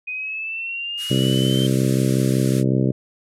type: exponential sweep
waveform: sine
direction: up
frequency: 2489 to 3136 Hz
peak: -25 dBFS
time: 0.07-1.67 s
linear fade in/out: 10 ms
type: band-pass noise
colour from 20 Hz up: white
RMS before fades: -36 dBFS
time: 0.97-2.64 s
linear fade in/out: 50 ms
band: 1200 to 12000 Hz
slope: 48 dB/octave
type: harmonic tone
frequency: 65.41 Hz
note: C2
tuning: in tune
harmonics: 2 / 3 / 4 / 5 / 6 / 7 / 8 / 9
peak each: -19 / -22 / -24 / -25 / -27 / -31 / -34 / -33 dBFS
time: 1.1-2.92 s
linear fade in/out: 10 ms
effects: none